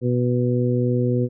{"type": "harmonic tone", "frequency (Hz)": 123.2, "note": "B2", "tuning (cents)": -4, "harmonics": [1, 2, 3, 4], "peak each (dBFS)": [-20, -23, -25, -26], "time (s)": [0.01, 1.29], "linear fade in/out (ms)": 50, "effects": []}